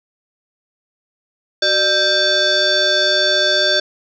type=tone with frequency modulation; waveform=sine; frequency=2551 Hz; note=D#7; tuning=43 cents sharp; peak=-12 dBFS; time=1.62-3.8 s; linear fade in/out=5 ms; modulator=975 Hz; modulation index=2.5; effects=none